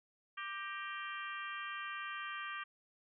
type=harmonic tone with a mistuned harmonic; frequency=393.8 Hz; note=G4; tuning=8 cents sharp; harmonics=3 / 4 / 5 / 6 / 7 / 8; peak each=-44 / -46 / -48 / -50 / -51 / -52 dBFS; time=0.37-2.64 s; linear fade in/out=10 ms; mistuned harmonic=5; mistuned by=-71 cents; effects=none